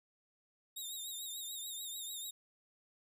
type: tone with vibrato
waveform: 15% pulse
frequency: 3709 Hz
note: A#7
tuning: 9 cents flat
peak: -35 dBFS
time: 0.76-2.31 s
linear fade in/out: 10 ms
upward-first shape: triangle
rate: 6.8 Hz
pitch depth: 79 cents each way
effects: 12-bit